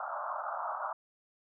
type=band-pass noise; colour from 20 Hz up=white; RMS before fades=-37 dBFS; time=0-0.93 s; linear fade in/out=5 ms; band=590 to 1400 Hz; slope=96 dB/octave; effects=none